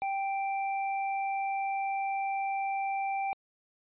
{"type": "tone", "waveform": "square", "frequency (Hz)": 784, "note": "G5", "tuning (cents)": 0, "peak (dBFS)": -30, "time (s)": [0.02, 3.33], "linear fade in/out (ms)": 0, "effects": ["resampled to 8000 Hz"]}